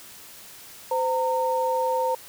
sine tone pair together, 514.6 / 917 Hz, C5 / A#5, -29 / -29 cents, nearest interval minor seventh, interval 1000 cents, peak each -24 dBFS, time 0.91-2.15 s, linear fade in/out 5 ms, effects white hiss -45 dBFS RMS until 2.28 s

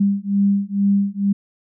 sine beating tone pair, 198.5 / 200.7 Hz, G3 / G3, +22 / +41 cents, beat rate 2.2 Hz, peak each -18 dBFS, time 0-1.33 s, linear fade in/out 10 ms, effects none

